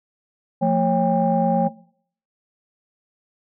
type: tone cluster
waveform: sine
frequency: 175.4 / 224.6 / 546 / 800 Hz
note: F3 / A3 / C#5 / G5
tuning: +8 / +36 / -26 / +35 cents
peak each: -21 dBFS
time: 0.61-1.69 s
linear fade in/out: 20 ms
effects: noise-tail reverb RT60 0.6 s tail -21 dB re dry + tanh soft clip ceiling -7 dBFS